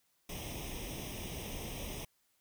pink noise with comb filter, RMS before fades -42 dBFS, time 0.29-2.05 s, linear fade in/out 5 ms, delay 0.34 ms, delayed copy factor +0.8, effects white hiss -75 dBFS RMS until 2.4 s

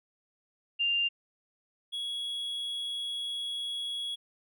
sine / triangle tone pair in turn, 2794 / 3341 Hz, F7 / G#7, 0 / +10 cents, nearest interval minor third, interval 310 cents, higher second, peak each -25 / -31 dBFS, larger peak first, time 0.79-1.09 / 1.92-4.16 s, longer second, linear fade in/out 20 ms, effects none

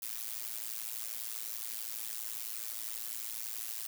blue noise with amplitude modulation, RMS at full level -36 dBFS, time 0.02-3.87 s, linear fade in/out 5 ms, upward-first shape sine, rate 112 Hz, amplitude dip 100%, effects none

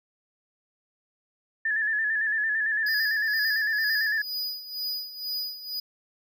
sine tone with vibrato, 1742 Hz, A6, 18 cents flat, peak -23 dBFS, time 1.65-4.22 s, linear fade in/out 5 ms, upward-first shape square, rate 8.9 Hz, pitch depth 46 cents each way
square tone with tremolo, 4945 Hz, D#8, 12 cents flat, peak -28 dBFS, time 2.86-5.8 s, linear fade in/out 5 ms, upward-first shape sine, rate 2.1 Hz, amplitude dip 75%
effects none

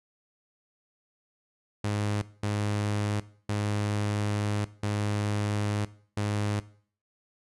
sawtooth tone bursts at uneven times, 103.83 Hz, G#2, in tune, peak -23 dBFS, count 5, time 1.84-2.22 / 2.43-3.2 / 3.49-4.65 / 4.83-5.85 / 6.17-6.6 s, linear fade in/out 5 ms, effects noise-tail reverb RT60 0.5 s tail -18 dB re dry + resampled to 24000 Hz

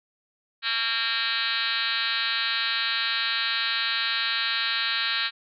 sine tone with frequency modulation, 2800 Hz, F7, 4 cents sharp, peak -23 dBFS, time 0.62-5.31 s, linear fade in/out 50 ms, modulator 239 Hz, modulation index 6.1, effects none

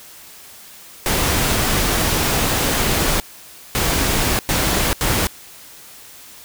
pink noise bursts at uneven times, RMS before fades -18 dBFS, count 4, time 1.06-3.2 / 3.75-4.39 / 4.49-4.93 / 5.01-5.27 s, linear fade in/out 0 ms, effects white hiss -41 dBFS RMS until 6.44 s

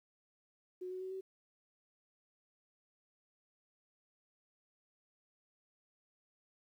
sine tone with pitch steps, 365.8 / 370.7 / 375.6 / 380.7 Hz, F#4 / F#4 / F#4 / F#4, -20 / +3 / +26 / +49 cents, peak -40 dBFS, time 0.81-1.21 s, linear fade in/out 10 ms, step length 100 ms, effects 12-bit

